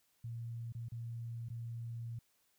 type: tone with dropouts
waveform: sine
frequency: 116.54 Hz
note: A#2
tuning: in tune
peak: -40 dBFS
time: 0.24-2.19 s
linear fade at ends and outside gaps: 5 ms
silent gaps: 0.724-0.749 / 0.886-0.919 / 1.487-1.501 s
effects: white hiss -75 dBFS RMS until 2.58 s